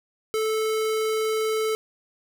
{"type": "tone", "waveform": "square", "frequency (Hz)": 437.4, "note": "A4", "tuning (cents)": -10, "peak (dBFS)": -23, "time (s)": [0.34, 1.75], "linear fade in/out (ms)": 0, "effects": []}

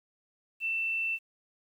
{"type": "tone", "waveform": "sine", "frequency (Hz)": 2674, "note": "E7", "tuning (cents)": 24, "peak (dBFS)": -28, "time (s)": [0.6, 1.19], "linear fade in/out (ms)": 50, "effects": ["10-bit"]}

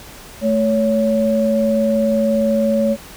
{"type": "tone pair together", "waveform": "sine", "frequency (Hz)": [219.2, 560], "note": ["A3", "C#5"], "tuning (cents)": [-6, 18], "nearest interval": "octave + major third", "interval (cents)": 1624, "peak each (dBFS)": -16, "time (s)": [0.41, 2.97], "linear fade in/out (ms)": 50, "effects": ["pink hiss -38 dBFS RMS until 3.16 s"]}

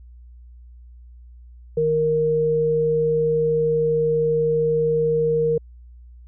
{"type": "tone pair together", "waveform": "sine", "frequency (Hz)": [155.58, 466.2], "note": ["D#3", "A#4"], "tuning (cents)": [0, 0], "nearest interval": "octave + perfect fifth", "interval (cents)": 1900, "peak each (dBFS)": [-26, -17], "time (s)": [1.77, 5.58], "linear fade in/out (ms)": 5, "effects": ["added 60 Hz sine -41 dBFS peak until 6.27 s"]}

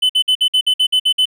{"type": "tone bursts", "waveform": "triangle", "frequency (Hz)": 3023, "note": "F#7", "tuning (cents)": 36, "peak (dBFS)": -9, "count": 10, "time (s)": [0.02, 1.256], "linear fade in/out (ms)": 10, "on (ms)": 75, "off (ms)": 54, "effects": []}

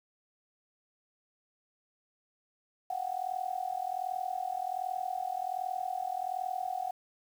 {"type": "tone with amplitude modulation", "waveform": "sine", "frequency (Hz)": 741, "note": "F#5", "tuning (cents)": 2, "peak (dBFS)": -28, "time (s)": [2.9, 6.91], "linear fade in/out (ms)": 5, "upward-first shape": "sine", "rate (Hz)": 41.3, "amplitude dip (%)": 90, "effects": ["9-bit"]}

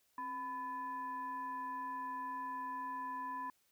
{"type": "tone with frequency modulation", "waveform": "sine", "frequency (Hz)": 1000, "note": "B5", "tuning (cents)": 21, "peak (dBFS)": -39, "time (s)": [0.18, 3.5], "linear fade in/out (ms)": 2, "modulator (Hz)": 734, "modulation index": 0.49, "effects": ["white hiss -75 dBFS RMS until 3.71 s"]}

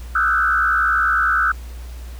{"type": "tone with frequency modulation", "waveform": "sine", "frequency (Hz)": 1410, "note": "F6", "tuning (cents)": 16, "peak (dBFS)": -14, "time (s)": [0.15, 1.52], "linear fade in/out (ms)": 5, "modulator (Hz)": 70.6, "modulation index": 2.1, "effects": ["added 60 Hz sine -30 dBFS peak until 2.19 s", "pink hiss -45 dBFS RMS until 2.19 s"]}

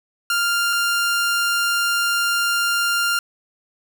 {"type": "tone pair in turn", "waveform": "sawtooth", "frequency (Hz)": [1396.9, 1396.9], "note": ["F6", "F6"], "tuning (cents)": [0, 0], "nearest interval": "unison", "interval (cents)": 0, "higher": "neither", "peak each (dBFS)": -14, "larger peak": "neither", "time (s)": [[0.3, 0.73], [0.73, 3.19]], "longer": "second", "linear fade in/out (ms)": 2, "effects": []}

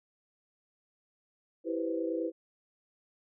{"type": "chord", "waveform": "sine", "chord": "C major seventh", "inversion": "first", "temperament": "equal", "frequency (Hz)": [329.6, 392, 493.9, 523.3], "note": ["E4", "G4", "B4", "C5"], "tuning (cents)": [0, 0, 0, 0], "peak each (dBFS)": [-33, -39, -35, -39], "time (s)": [1.64, 2.32], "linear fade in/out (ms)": 50, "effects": []}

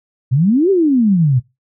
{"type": "exponential two-way sweep", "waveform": "sine", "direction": "up then down", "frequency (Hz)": [119.1, 402.6, 119.1], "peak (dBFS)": -9, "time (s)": [0.31, 1.4], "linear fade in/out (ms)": 20, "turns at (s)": 0.7, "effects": ["noise-tail reverb RT60 0.2 s tail -18 dB re dry"]}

